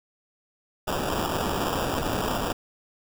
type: noise with sample-and-hold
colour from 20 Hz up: white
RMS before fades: -27 dBFS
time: 0.87-2.53 s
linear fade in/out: 10 ms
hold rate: 2100 Hz
effects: none